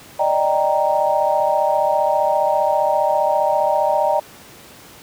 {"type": "chord", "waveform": "sine", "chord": "Eb major seventh", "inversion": "third", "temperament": "equal", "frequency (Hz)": [587.3, 622.3, 784, 932.3], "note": ["D5", "Eb5", "G5", "Bb5"], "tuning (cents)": [0, 0, 0, 0], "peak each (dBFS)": -20, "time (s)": [0.19, 4.2], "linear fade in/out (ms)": 10, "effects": ["pink hiss -42 dBFS RMS until 5.02 s", "high-pass 100 Hz 12 dB/octave"]}